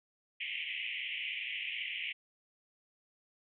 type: band-pass noise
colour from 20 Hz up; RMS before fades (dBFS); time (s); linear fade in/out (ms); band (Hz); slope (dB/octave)
white; -39; 0.4-2.13; 10; 2000 to 3100; 96
effects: none